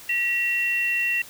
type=tone pair together; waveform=sine; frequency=1928.3 / 2727 Hz; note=B6 / F7; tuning=-42 / -42 cents; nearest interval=tritone; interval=600 cents; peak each=-26 / -22 dBFS; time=0.09-1.22 s; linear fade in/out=5 ms; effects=white hiss -44 dBFS RMS until 1.29 s